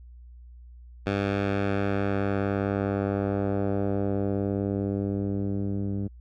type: tone with low-pass filter sweep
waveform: 10% pulse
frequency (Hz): 99.5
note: G2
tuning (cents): +26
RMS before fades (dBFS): -27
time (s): 1.06-6.08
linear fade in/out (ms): 10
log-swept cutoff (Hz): 3200 to 220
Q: 0.87
effects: added 60 Hz sine -44 dBFS peak until 6.2 s